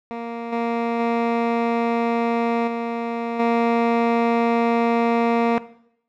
15% pulse tone with level steps, 233.1 Hz, A#3, in tune, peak -21 / -14 / -12 / -17 / -10 dBFS, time 0.11-5.58 s, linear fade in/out 0 ms, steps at 0.52 / 0.99 / 2.67 / 3.39 s, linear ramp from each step 10 ms, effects noise-tail reverb RT60 0.7 s tail -17 dB re dry + low-pass 2000 Hz 12 dB/octave

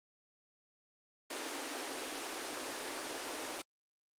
pink high-pass noise, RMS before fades -40 dBFS, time 1.3-3.62 s, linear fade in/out 5 ms, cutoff 260 Hz, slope 96 dB/octave, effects low-pass 10000 Hz 12 dB/octave + Opus 24 kbps

